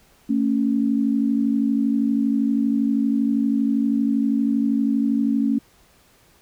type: tone pair together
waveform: sine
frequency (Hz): 224.6 / 277.2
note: A3 / C#4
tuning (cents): +36 / 0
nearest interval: major third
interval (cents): 364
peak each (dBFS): -20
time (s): 0.29-5.59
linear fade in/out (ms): 10
effects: pink hiss -56 dBFS RMS until 6.41 s